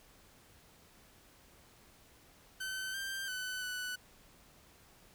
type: tone with pitch steps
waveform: sawtooth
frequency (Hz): 1530 / 1576 / 1505 / 1489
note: G6 / G6 / F#6 / F#6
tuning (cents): -42 / +9 / +29 / +11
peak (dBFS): -34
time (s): 2.6-3.96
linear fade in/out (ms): 10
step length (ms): 340
effects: pink hiss -62 dBFS RMS until 5.14 s